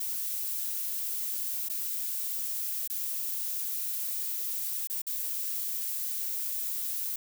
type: noise with dropouts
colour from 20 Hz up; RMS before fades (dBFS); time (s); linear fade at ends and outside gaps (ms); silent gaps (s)
violet; -33; 0-7.16; 5; 1.687-1.697 / 2.876-2.899 / 4.873-4.898 / 5.019-5.067
effects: none